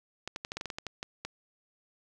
clicks, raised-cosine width 0.2 ms, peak -19 dBFS, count 12, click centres 0.276 / 0.361 / 0.449 / 0.519 / 0.57 / 0.611 / 0.657 / 0.702 / 0.785 / 0.867 / 1.029 / 1.25 s, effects none

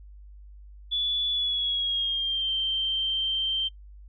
sine tone with pitch glide, 3440 to 3136 Hz, A7 to G7, -40 to 0 cents, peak -24 dBFS, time 0.91-3.69 s, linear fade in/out 20 ms, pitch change -160 cents, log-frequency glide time 1.31-2.51 s, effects noise-tail reverb RT60 0.1 s tail -22 dB re dry + added 50 Hz sine -44 dBFS peak until 4.08 s

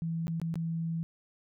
sine tone with dropouts, 164.81 Hz, E3, in tune, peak -30 dBFS, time 0.02-1.03 s, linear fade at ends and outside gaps 0 ms, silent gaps 0.27-0.28 / 0.399-0.416 / 0.541-0.556 s, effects none

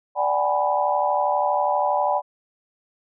sine chord, G# half-diminished seventh, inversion second, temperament equal with one note detuned, 587.3 / 758.2 / 830.6 / 987.8 Hz, D5 / F#5 / G#5 / B5, 0 / +42 / 0 / 0 cents, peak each -24 dBFS, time 0.15-2.22 s, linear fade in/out 50 ms, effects none

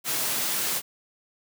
white high-pass noise, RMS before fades -27 dBFS, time 0.04-0.82 s, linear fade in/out 50 ms, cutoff 110 Hz, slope 96 dB/octave, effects none

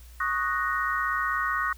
sine chord, D# minor seventh, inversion third, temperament equal, 1108.7 / 1244.5 / 1480 / 1864.7 Hz, C#6 / D#6 / F#6 / A#6, 0 / 0 / 0 / 0 cents, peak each -30 dBFS, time 0.2-1.73 s, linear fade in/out 5 ms, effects added 60 Hz sine -45 dBFS peak until 1.77 s + white hiss -56 dBFS RMS until 1.77 s

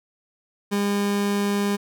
30% pulse tone, 202.5 Hz, G#3, 43 cents flat, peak -18 dBFS, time 0.71-1.77 s, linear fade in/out 20 ms, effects none

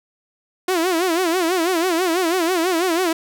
sawtooth tone with vibrato, 349.2 Hz, F4, in tune, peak -13 dBFS, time 0.68-3.13 s, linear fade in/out 5 ms, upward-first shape sine, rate 6.1 Hz, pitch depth 140 cents each way, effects none

